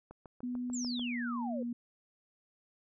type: click train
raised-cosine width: 1 ms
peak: -35 dBFS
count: 7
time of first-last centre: 0.11-0.995 s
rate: 6.78 Hz
type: tone with pitch glide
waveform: sine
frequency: 246.9 to 238.6 Hz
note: B3 to A#3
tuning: 0 to +41 cents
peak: -34 dBFS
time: 0.43-1.73 s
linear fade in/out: 5 ms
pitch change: -59 cents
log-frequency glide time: 0.68-1.36 s
type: exponential sweep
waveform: sine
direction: down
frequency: 7750 to 477.2 Hz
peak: -38 dBFS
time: 0.73-1.63 s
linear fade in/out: 5 ms
effects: none